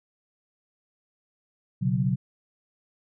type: chord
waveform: sine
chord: B suspended second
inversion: none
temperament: equal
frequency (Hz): 123.47 / 138.59 / 185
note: B2 / C#3 / F#3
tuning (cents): 0 / 0 / 0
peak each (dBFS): -26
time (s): 1.81-2.16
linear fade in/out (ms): 20
effects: none